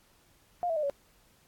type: tone with pitch steps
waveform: sine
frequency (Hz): 705 / 654 / 606.7 / 562.8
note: F5 / E5 / D#5 / C#5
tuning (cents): +16 / -14 / -44 / +26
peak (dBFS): -27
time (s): 0.63-0.898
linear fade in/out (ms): 0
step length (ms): 67
effects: pink hiss -64 dBFS RMS until 1.47 s + AAC 64 kbps